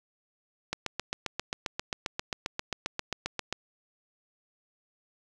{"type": "click train", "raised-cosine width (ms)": 0.2, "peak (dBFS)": -13, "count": 22, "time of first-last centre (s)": [0.73, 3.526], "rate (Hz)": 7.51, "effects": []}